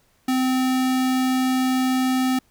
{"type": "tone", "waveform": "square", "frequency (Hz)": 258.1, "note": "C4", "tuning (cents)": -23, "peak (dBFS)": -19, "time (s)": [0.28, 2.39], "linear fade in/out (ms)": 5, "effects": ["pink hiss -62 dBFS RMS until 2.5 s"]}